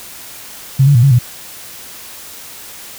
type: tone with pitch steps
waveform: sine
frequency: 134.6 / 143.3 / 118.6 / 138.9 / 121.6 Hz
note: C3 / D3 / A#2 / C#3 / B2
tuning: +49 / -42 / +30 / +4 / -26 cents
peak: -5 dBFS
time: 0.79-1.19 s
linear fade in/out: 10 ms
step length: 80 ms
effects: white hiss -33 dBFS RMS until 2.98 s